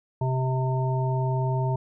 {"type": "harmonic tone", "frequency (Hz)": 129.9, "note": "C3", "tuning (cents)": -12, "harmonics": [1, 3, 5, 7], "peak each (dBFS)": [-23, -33, -34, -32], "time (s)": [0.21, 1.76], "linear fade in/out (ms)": 5, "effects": []}